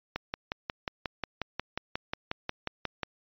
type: click train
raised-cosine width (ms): 0.3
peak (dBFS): -15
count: 17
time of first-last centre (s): 0.16-3.033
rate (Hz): 5.57
effects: resampled to 11025 Hz